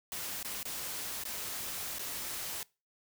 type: noise with dropouts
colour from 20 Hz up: white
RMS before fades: -39 dBFS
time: 0.12-2.63 s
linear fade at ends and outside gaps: 1 ms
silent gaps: 0.429-0.447 / 0.63-0.653 / 1.237-1.252 / 1.985-1.993 s
effects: noise-tail reverb RT60 0.3 s tail -23 dB re dry